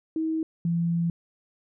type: tone pair in turn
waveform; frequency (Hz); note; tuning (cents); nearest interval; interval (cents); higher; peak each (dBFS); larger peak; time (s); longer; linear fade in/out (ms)
sine; 319.5 / 169.25; D#4 / E3; +46 / +46; major seventh; 1100; first; -24 / -22; second; 0.16-0.43 / 0.65-1.1; second; 2
effects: none